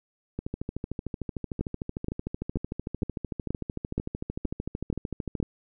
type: two click trains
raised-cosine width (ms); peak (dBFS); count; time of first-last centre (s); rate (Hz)
3; -18 / -15; 68 / 9; 0.39-5.428 / 1.61-5.401; 13.3 / 2.11
effects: none